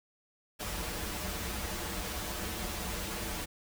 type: noise with comb filter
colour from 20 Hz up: pink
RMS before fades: -37 dBFS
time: 0.59-3.46 s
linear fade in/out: 20 ms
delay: 7.5 ms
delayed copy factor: -0.8
effects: none